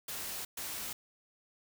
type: noise bursts at uneven times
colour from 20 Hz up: white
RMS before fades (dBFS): -40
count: 2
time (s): 0.08-0.45 / 0.57-0.93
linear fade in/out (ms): 5
effects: none